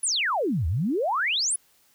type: exponential two-way sweep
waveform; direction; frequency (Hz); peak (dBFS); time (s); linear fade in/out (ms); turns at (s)
sine; down then up; 10548 to 73.9 to 10548; -22; 0.03-1.56; 5; 0.67
effects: white hiss -62 dBFS RMS until 1.94 s